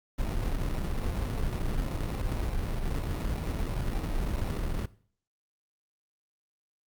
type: noise with sample-and-hold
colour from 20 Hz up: brown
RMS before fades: -30 dBFS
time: 0.18-4.86 s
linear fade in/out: 10 ms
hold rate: 1575 Hz
effects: noise-tail reverb RT60 0.5 s tail -18 dB re dry + Opus 48 kbps